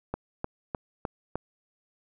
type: click train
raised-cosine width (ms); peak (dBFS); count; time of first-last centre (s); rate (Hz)
1; -16; 5; 0.14-1.356; 3.29
effects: none